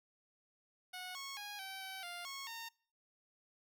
10% pulse tone with pitch steps, 732 / 1099 / 823 / 771 / 766 / 700 / 1096 / 917 Hz, F#5 / C#6 / G#5 / G5 / G5 / F5 / C#6 / A#5, -19 / -15 / -16 / -29 / -40 / +4 / -20 / -29 cents, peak -36 dBFS, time 0.93-2.69 s, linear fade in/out 10 ms, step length 220 ms, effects noise-tail reverb RT60 0.5 s tail -25 dB re dry

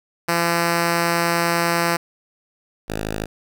5% pulse tone pair in turn, 170 / 53.13 Hz, F3 / G#1, -46 / +40 cents, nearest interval octave + minor sixth, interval 2014 cents, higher first, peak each -6 / -13 dBFS, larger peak first, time 0.28-1.97 / 2.88-3.26 s, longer first, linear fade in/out 10 ms, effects none

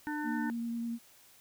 harmonic tone, 299.4 Hz, D4, 33 cents sharp, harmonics 1 / 3 / 5 / 6, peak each -35 / -40 / -42 / -43 dBFS, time 0.07-0.5 s, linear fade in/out 0 ms
sine tone with vibrato, 233.1 Hz, A#3, in tune, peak -33 dBFS, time 0.23-0.99 s, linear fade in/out 50 ms, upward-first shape sine, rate 10 Hz, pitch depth 12 cents each way
effects white hiss -60 dBFS RMS until 1.4 s

